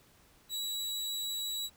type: tone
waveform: sawtooth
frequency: 3902 Hz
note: B7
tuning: 22 cents flat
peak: -31 dBFS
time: 0.49-1.7 s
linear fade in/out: 50 ms
effects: pink hiss -63 dBFS RMS until 1.76 s